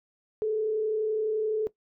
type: tone with frequency modulation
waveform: sine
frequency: 433.2 Hz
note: A4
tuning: 27 cents flat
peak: -24 dBFS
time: 0.42-1.67 s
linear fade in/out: 0 ms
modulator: 31.7 Hz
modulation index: 0.33
effects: noise-tail reverb RT60 0.1 s tail -17 dB re dry